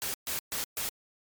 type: noise bursts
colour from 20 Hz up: white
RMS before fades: -33 dBFS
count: 4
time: 0.02-0.89 s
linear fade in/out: 0 ms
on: 120 ms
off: 130 ms
effects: MP3 96 kbps